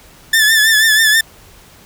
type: tone with vibrato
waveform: sawtooth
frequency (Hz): 1755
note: A6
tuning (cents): -5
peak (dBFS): -5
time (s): 0.33-1.21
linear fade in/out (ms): 5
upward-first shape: triangle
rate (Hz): 6.2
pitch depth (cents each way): 65
effects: pink hiss -43 dBFS RMS until 1.85 s